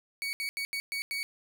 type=tone bursts at uneven times; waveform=30% pulse; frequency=2246 Hz; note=C#7; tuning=22 cents sharp; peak=-29 dBFS; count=6; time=0.22-0.33 / 0.4-0.49 / 0.57-0.65 / 0.73-0.8 / 0.92-1.02 / 1.11-1.23 s; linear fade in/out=0 ms; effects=none